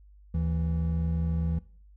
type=tone pair together; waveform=triangle; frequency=76.78 / 164.81 Hz; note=D#2 / E3; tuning=-22 / 0 cents; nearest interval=octave + minor second; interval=1322 cents; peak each=-25 / -27 dBFS; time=0.34-1.59 s; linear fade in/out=5 ms; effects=noise-tail reverb RT60 0.5 s tail -21 dB re dry + added 50 Hz sine -51 dBFS peak until 1.96 s